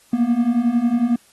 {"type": "beating tone pair", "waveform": "triangle", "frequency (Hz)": [230.8, 241.8], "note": ["A#3", "B3"], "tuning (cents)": [-17, -36], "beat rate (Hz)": 11, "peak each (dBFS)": [-18, -15], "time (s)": [0.13, 1.16], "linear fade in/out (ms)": 5, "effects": ["white hiss -54 dBFS RMS until 1.32 s", "AAC 32 kbps"]}